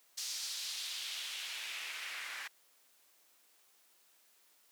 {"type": "noise with band-pass filter sweep", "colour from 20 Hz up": "white", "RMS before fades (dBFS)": -42, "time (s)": [0.17, 2.48], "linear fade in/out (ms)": 10, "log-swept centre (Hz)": [5300, 1800], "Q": 1.9, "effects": ["white hiss -68 dBFS RMS until 4.71 s", "high-pass 300 Hz 12 dB/octave"]}